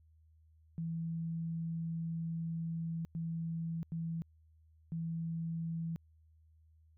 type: tone bursts at uneven times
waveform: sine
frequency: 164.81 Hz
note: E3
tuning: in tune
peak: -35 dBFS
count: 4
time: 0.78-3.05 / 3.15-3.83 / 3.92-4.22 / 4.92-5.96 s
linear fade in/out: 0 ms
effects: added 79 Hz sine -62 dBFS peak until 6.97 s